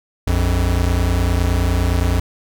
square tone pair together, 58.51 / 88.2 Hz, A#1 / F2, +7 / +18 cents, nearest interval perfect fifth, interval 711 cents, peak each -18 dBFS, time 0.27-2.2 s, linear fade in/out 5 ms, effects none

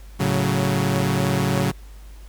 sawtooth chord, F# minor, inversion first, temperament equal with one note detuned, 110 / 139.56 / 185 Hz, A2 / C#3 / F#3, 0 / +12 / 0 cents, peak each -21 / -18 / -19 dBFS, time 0.19-1.72 s, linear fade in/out 20 ms, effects added 50 Hz sine -38 dBFS peak until 2.28 s + pink hiss -52 dBFS RMS until 2.28 s

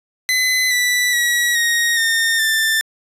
sawtooth tone with pitch steps, 2025 / 1973 / 1922.4 / 1873.1 / 1825 / 1778.2 Hz, B6 / B6 / B6 / A#6 / A#6 / A6, +43 / -2 / -47 / +8 / -37 / +18 cents, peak -11 dBFS, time 0.29-2.81 s, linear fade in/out 0 ms, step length 420 ms, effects resampled to 32000 Hz

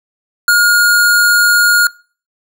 square tone, 1428 Hz, F6, 38 cents sharp, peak -7 dBFS, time 0.48-1.87 s, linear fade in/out 2 ms, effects noise-tail reverb RT60 0.4 s tail -23 dB re dry

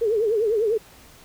sine tone with vibrato, 436.3 Hz, A4, 15 cents flat, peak -18 dBFS, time 0.01-0.78 s, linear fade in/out 10 ms, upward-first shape triangle, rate 10 Hz, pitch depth 160 cents each way, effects pink hiss -49 dBFS RMS until 1.24 s

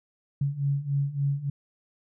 sine beating tone pair, 138.59 / 142.09 Hz, C#3 / C#3, 0 / +43 cents, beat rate 3.5 Hz, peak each -29 / -26 dBFS, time 0.41-1.5 s, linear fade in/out 5 ms, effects none

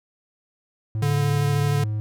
triangle tone with pitch glide, 108.7 to 106.89 Hz, A2 to A2, -21 to -50 cents, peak -21 dBFS, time 0.95-2 s, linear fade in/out 0 ms, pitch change -29 cents, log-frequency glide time 1.41-1.84 s
square tone with vibrato, 144.6 Hz, D3, 27 cents flat, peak -21 dBFS, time 1.02-1.84 s, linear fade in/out 5 ms, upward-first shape sine, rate 13 Hz, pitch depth 13 cents each way
effects none

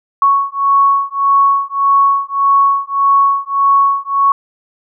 sine beating tone pair, 1108.7 / 1110.4 Hz, C#6 / C#6, 0 / +3 cents, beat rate 1.7 Hz, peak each -12 dBFS, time 0.22-4.32 s, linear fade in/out 2 ms, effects none

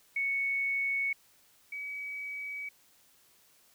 sine tone pair in turn, 2217 / 2274 Hz, C#7 / C#7, 0 / +44 cents, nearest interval unison, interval 44 cents, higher second, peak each -28 / -36 dBFS, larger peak first, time 0.16-1.13 / 1.72-2.69 s, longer neither, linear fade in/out 5 ms, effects white hiss -64 dBFS RMS until 3.74 s

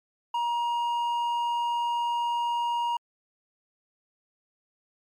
sine tone with hard clipping, 948 Hz, A#5, 29 cents sharp, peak -26 dBFS, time 0.34-2.97 s, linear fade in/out 5 ms, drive 5 dB, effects MP3 96 kbps

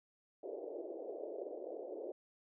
pink band-pass noise, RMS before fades -45 dBFS, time 0.43-2.12 s, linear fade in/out 5 ms, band 350 to 620 Hz, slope 48 dB/octave, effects none

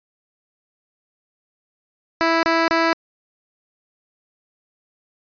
10% pulse tone bursts, 329.6 Hz, E4, in tune, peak -7 dBFS, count 3, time 2.21-2.93 s, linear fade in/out 0 ms, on 220 ms, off 30 ms, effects resampled to 11025 Hz

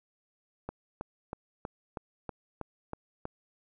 click train, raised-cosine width 1 ms, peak -22 dBFS, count 9, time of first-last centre 0.69-3.254 s, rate 3.12 Hz, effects none

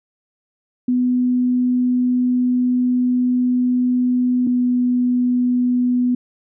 sine tone pair in turn, 249.1 / 247.4 Hz, B3 / B3, +15 / +3 cents, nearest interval unison, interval 12 cents, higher first, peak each -14 dBFS, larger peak neither, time 0.88-4.47 / 4.47-6.15 s, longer first, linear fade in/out 5 ms, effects none

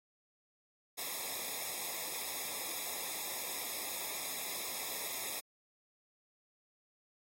white noise with comb filter, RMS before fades -40 dBFS, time 0.97-5.41 s, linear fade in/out 20 ms, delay 0.67 ms, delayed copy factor -0.9, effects AAC 48 kbps

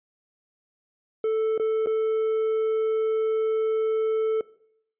triangle tone with dropouts, 440 Hz, A4, in tune, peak -19 dBFS, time 1.24-4.41 s, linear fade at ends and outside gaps 2 ms, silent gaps 1.578-1.597 / 1.861-1.87 s, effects noise-tail reverb RT60 0.7 s tail -20 dB re dry + resampled to 8000 Hz

